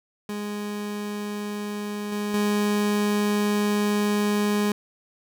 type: tone with level steps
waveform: 30% pulse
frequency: 207.2 Hz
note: G#3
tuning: 4 cents flat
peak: -26 / -23 / -18 dBFS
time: 0.29-4.72 s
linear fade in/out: 2 ms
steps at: 2.12 / 2.34 s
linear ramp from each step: 2 ms
effects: none